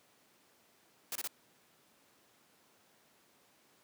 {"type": "noise bursts", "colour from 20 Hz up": "white", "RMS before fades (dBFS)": -38, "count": 3, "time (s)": [1.12, 1.275], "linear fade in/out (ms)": 2, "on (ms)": 35, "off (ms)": 25, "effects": ["pink hiss -67 dBFS RMS until 3.83 s", "high-pass 200 Hz 12 dB/octave"]}